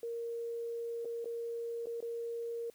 sine tone with dropouts, 466.2 Hz, A#4, in tune, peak -36 dBFS, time 0.03-2.7 s, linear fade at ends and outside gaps 2 ms, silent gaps 1.048-1.054 / 1.245-1.256 / 1.858-1.869 / 2.005-2.025 s, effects white hiss -66 dBFS RMS until 2.74 s

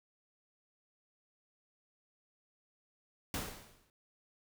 pink noise with exponential decay, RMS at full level -35 dBFS, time 3.34-3.9 s, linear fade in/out 1 ms, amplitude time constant 120 ms, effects none

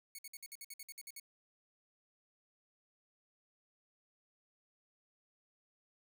5% pulse tone bursts, 2217 Hz, C#7, in tune, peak -36 dBFS, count 12, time 0.15-1.198 s, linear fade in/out 2 ms, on 36 ms, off 56 ms, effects none

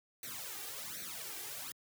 white noise with flanger, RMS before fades -44 dBFS, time 0.23-1.72 s, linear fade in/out 2 ms, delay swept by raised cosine 0.48 to 2.58 ms, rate 1.3 Hz, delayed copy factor +0.95, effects high-pass 100 Hz 12 dB/octave

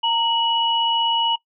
sine tone pair together, 922.6 / 2929 Hz, A#5 / F#7, -18 / -18 cents, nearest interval octave + minor sixth, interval 2000 cents, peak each -20 dBFS, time 0.03-1.36 s, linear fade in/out 10 ms, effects noise-tail reverb RT60 0.1 s tail -20 dB re dry

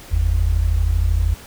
sine tone pair together, 48.48 / 81.3 Hz, G1 / E2, -18 / -23 cents, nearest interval major sixth, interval 895 cents, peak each -17 dBFS, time 0.11-1.35 s, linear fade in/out 20 ms, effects pink hiss -40 dBFS RMS until 1.46 s

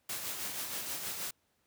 white noise with tremolo, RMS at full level -37 dBFS, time 0.09-1.31 s, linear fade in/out 5 ms, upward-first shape sine, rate 6.3 Hz, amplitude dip 40%, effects pink hiss -75 dBFS RMS until 1.66 s + high-pass 80 Hz 12 dB/octave

